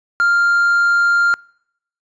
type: tone with hard clipping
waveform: sine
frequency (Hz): 1396.9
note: F6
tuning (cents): 0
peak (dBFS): -12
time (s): 0.2-1.34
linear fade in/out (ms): 0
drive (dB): 2
effects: noise-tail reverb RT60 0.7 s tail -26 dB re dry + resampled to 22050 Hz